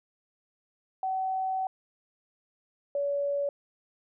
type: tone pair in turn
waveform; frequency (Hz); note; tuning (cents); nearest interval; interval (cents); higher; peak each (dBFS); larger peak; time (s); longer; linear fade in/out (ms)
sine; 758 / 567.9; F#5 / C#5; +42 / +42; perfect fourth; 500; first; -27 / -26; second; 1.03-1.67 / 2.95-3.49; first; 2
effects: none